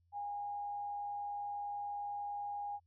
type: tone with frequency modulation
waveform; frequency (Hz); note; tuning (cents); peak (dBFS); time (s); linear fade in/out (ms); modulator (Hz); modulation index
sine; 817; G#5; -29; -38; 0.12-2.8; 50; 89.1; 0.2
effects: added 86 Hz sine -70 dBFS peak until 2.86 s